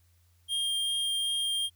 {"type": "tone with vibrato", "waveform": "square", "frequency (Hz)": 3211, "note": "G7", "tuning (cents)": 41, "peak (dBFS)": -28, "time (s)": [0.48, 1.7], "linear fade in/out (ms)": 50, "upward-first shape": "triangle", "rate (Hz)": 2.6, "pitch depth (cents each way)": 8, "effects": ["added 86 Hz sine -62 dBFS peak until 1.75 s", "white hiss -71 dBFS RMS until 1.75 s"]}